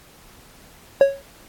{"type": "tone with exponential decay", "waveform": "triangle", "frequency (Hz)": 552, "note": "C#5", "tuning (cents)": -7, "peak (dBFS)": -4, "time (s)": [1.01, 1.22], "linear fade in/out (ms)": 1, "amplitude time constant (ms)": 45, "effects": ["pink hiss -49 dBFS RMS until 1.48 s", "AAC 64 kbps"]}